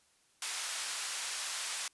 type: band-pass noise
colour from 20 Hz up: white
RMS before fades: -38 dBFS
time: 0.42-1.88 s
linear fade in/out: 2 ms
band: 940 to 9300 Hz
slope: 12 dB/octave
effects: white hiss -69 dBFS RMS until 1.93 s + resampled to 24000 Hz